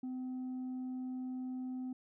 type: tone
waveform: sine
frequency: 255.6 Hz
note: C4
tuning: 40 cents flat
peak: -35 dBFS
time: 0.03-1.93 s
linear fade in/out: 5 ms
effects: tanh soft clip ceiling -37 dBFS